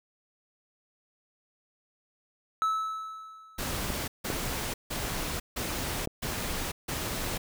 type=tone with exponential decay; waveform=triangle; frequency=1303 Hz; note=E6; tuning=20 cents flat; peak=-21 dBFS; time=2.62-3.91 s; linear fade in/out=0 ms; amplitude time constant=280 ms
type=noise bursts; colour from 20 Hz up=pink; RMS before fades=-33 dBFS; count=6; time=3.58-7.38 s; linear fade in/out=10 ms; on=500 ms; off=160 ms
type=clicks; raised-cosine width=2 ms; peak=-19 dBFS; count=3; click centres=3.903 / 4.302 / 6.074 s
effects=none